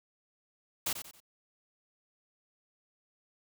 white noise with echo, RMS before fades -32 dBFS, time 0.86-0.93 s, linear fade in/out 5 ms, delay 91 ms, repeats 3, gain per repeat -9 dB, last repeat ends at 1.203 s, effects none

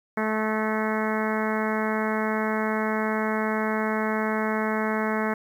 harmonic tone with a mistuned harmonic, 217.3 Hz, A3, 21 cents flat, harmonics 1 / 2 / 3 / 4 / 5 / 6 / 7 / 8 / 9 / 10, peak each -27 / -30 / -32 / -33 / -34 / -35 / -35 / -36 / -37 / -37 dBFS, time 0.17-5.34 s, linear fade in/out 5 ms, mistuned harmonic 9, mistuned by -20 cents, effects 9-bit

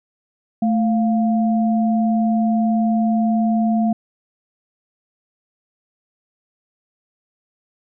sine tone pair together, 220 / 698.5 Hz, A3 / F5, 0 / 0 cents, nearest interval octave + minor sixth, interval 2000 cents, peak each -15 / -23 dBFS, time 0.62-3.93 s, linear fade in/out 5 ms, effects none

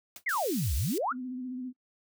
white noise with exponential decay, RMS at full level -40 dBFS, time 0.16-0.24 s, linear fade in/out 2 ms, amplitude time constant 16 ms
sine exponential two-way sweep, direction down then up, 2265 to 58.27 to 1523 Hz, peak -27 dBFS, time 0.26-1.13 s, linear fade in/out 10 ms, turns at 0.75 s
white high-pass noise, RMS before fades -39 dBFS, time 0.29-0.98 s, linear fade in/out 2 ms, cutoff 3300 Hz, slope 12 dB/octave
sine tone with vibrato, 253.4 Hz, B3, 45 cents sharp, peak -34 dBFS, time 1.11-1.73 s, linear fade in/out 50 ms, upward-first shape sine, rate 15 Hz, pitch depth 38 cents each way
effects noise-tail reverb RT60 0.1 s tail -19 dB re dry

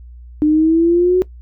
sine exponential sweep, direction up, 299.6 to 371.5 Hz, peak -9 dBFS, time 0.42-1.22 s, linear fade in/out 0 ms, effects noise-tail reverb RT60 0.1 s tail -19 dB re dry + added 60 Hz sine -34 dBFS peak until 1.41 s

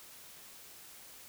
silence, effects white hiss -53 dBFS RMS until 1.28 s

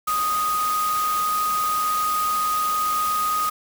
sine tone in noise, 1244.5 Hz, D#6, in tune, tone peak -20 dBFS, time 0.07-3.5 s, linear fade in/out 10 ms, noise white, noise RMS -31 dBFS, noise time 0.07-3.5 s, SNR +8 dB, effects none

